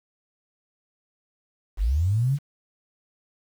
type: linear sweep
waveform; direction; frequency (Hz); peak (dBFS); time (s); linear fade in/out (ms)
sine; up; 41.2 to 148.6; -19; 1.77-2.39; 50
effects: 8-bit